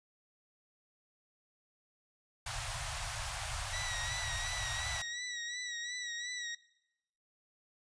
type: band-stop noise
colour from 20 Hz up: pink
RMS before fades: -39 dBFS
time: 2.46-5.02 s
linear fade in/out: 5 ms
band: 130 to 640 Hz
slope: 48 dB/octave
type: tone with vibrato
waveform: 20% pulse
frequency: 1930 Hz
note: B6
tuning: 40 cents flat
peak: -33 dBFS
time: 3.73-6.55 s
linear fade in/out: 5 ms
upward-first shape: sine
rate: 2.8 Hz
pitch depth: 49 cents each way
effects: noise-tail reverb RT60 0.9 s tail -22 dB re dry + resampled to 22050 Hz